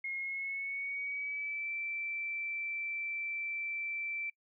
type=tone with pitch glide; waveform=sine; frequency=2154 to 2335 Hz; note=C7 to D7; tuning=+50 to -11 cents; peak=-35 dBFS; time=0.04-4.3 s; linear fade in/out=5 ms; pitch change=+139 cents; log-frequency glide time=0.18-1.71 s; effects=noise-tail reverb RT60 0.1 s tail -26 dB re dry